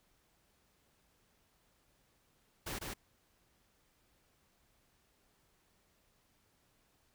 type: noise with echo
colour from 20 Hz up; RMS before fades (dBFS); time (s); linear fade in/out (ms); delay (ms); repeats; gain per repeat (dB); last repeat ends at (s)
pink; -41; 2.66-2.79; 10; 150; 1; -2; 2.94
effects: pink hiss -73 dBFS RMS until 7.14 s